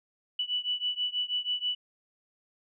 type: beating tone pair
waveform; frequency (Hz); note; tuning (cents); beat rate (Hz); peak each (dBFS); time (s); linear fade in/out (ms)
sine; 2960 / 2966.2; F#7 / F#7; 0 / +4; 6.2; -31 / -32; 0.39-1.75; 5
effects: none